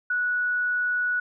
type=tone; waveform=sine; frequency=1470 Hz; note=F#6; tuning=12 cents flat; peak=-22 dBFS; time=0.1-1.2 s; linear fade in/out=5 ms; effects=none

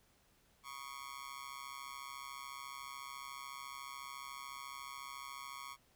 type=tone with amplitude modulation; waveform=sawtooth; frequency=1106 Hz; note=C#6; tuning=4 cents flat; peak=-38 dBFS; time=0.63-5.77 s; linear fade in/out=50 ms; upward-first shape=sine; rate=134 Hz; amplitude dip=100%; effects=pink hiss -71 dBFS RMS until 5.95 s

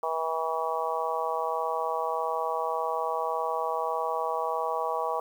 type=harmonic tone; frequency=161.7 Hz; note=E3; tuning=33 cents flat; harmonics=3 / 4 / 5 / 6 / 7; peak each=-33 / -33 / -33 / -33 / -33 dBFS; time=0.03-5.2 s; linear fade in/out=2 ms; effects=9-bit

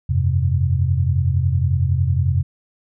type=chord; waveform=sine; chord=F suspended second; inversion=none; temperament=just; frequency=87.31 / 98.22 / 130.96 Hz; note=F2 / G2 / C3; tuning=0 / +4 / +2 cents; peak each=-18 / -22 / -19 dBFS; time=0.09-2.43 s; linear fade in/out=10 ms; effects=none

